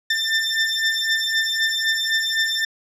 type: beating tone pair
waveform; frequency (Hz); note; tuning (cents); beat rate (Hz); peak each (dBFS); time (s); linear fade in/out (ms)
20% pulse; 1787 / 1790.9; A6 / A6; +26 / +30; 3.9; -17; 0.1-2.65; 5
effects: low-pass 9000 Hz 12 dB/octave